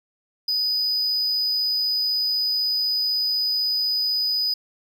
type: tone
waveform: triangle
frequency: 4978 Hz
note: D#8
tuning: in tune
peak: -19 dBFS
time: 0.48-4.54 s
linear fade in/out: 5 ms
effects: none